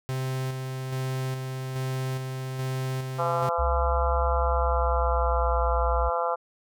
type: tone with tremolo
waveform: 45% pulse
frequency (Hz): 130.81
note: C3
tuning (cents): 0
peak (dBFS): -27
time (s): 0.09-3.49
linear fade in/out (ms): 0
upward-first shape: square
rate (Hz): 1.2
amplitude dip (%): 35
type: harmonic tone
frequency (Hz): 170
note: F3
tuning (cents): -46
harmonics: 3 / 4 / 5 / 6 / 7 / 8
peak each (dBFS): -29 / -30 / -31 / -32 / -32 / -33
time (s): 3.18-6.36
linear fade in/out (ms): 20
type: tone with pitch glide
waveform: sine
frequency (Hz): 66.6 to 61.07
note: C2 to B1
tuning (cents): +31 to -19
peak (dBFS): -24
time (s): 3.58-6.1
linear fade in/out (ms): 20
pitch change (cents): -150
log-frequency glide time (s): 4.26-5.62
effects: none